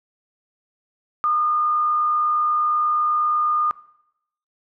sine tone with frequency modulation, 1217 Hz, D#6, 39 cents flat, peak -17 dBFS, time 1.24-3.71 s, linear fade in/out 0 ms, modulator 68.2 Hz, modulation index 0.26, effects noise-tail reverb RT60 0.8 s tail -19 dB re dry

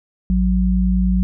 sine tone pair together, 55 / 185 Hz, A1 / F#3, 0 / 0 cents, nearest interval octave + major sixth, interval 2100 cents, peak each -16 dBFS, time 0.3-1.23 s, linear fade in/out 0 ms, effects none

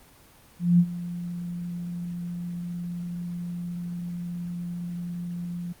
sine tone with ADSR envelope, 174.3 Hz, F3, 3 cents flat, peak -13 dBFS, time 0.59-5.73 s, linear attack 200 ms, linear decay 61 ms, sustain -17 dB, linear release 10 ms, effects pink hiss -54 dBFS RMS until 5.8 s + Opus 24 kbps

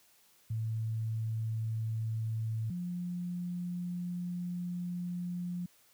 sine tone pair in turn, 111.5 / 177 Hz, A2 / F3, +23 / +23 cents, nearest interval minor sixth, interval 800 cents, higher second, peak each -31 / -34 dBFS, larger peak first, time 0.5-2.7 / 2.7-5.66 s, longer second, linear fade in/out 5 ms, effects white hiss -65 dBFS RMS until 5.93 s + high-pass 60 Hz 12 dB/octave

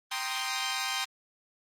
10% pulse chord, C minor seventh, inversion second, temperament equal, 784 / 932.3 / 1046.5 / 1244.5 Hz, G5 / Bb5 / C6 / Eb6, 0 / 0 / 0 / 0 cents, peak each -26 / -30 / -26 / -28 dBFS, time 0.11-1.05 s, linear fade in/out 10 ms, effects low-pass 12000 Hz 12 dB/octave + Opus 24 kbps

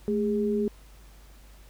sine tone pair together, 217.1 / 409.8 Hz, A3 / G#4, -23 / -23 cents, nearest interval major seventh, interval 1100 cents, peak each -26 dBFS, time 0.08-0.68 s, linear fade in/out 0 ms, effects added 50 Hz sine -49 dBFS peak until 1.69 s + pink hiss -57 dBFS RMS until 1.69 s

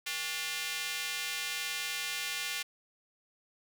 square tone with high-pass filter, 160.6 Hz, E3, 45 cents flat, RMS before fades -36 dBFS, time 0.06-2.63 s, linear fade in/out 10 ms, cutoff 2400 Hz, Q 1.3, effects none

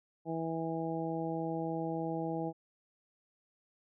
harmonic tone, 163.4 Hz, E3, 15 cents flat, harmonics 1 / 2 / 3 / 4 / 5, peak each -39 / -37 / -40 / -42 / -41 dBFS, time 0.25-2.53 s, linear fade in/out 50 ms, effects none

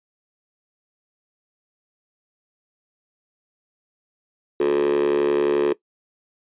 10% pulse tone with high-pass filter, 71.5 Hz, D2, 46 cents flat, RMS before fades -19 dBFS, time 4.6-5.73 s, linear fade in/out 5 ms, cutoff 390 Hz, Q 9.4, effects noise-tail reverb RT60 0.1 s tail -19 dB re dry + resampled to 8000 Hz

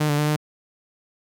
sawtooth tone with pitch steps, 151.5 / 146.2 / 149.7 / 151.1 Hz, D#3 / D3 / D3 / D3, -46 / -7 / +33 / +50 cents, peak -15 dBFS, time 0-0.364 s, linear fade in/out 10 ms, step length 91 ms, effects none

